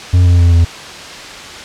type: tone with pitch steps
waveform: triangle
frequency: 89.5 / 87.81 / 86.15 / 84.53 Hz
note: F2 / F2 / F2 / E2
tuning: +43 / +10 / -23 / +44 cents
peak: -3 dBFS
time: 0.13-0.65 s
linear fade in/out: 10 ms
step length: 130 ms
effects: white hiss -28 dBFS RMS until 1.64 s + low-pass 5000 Hz 12 dB/octave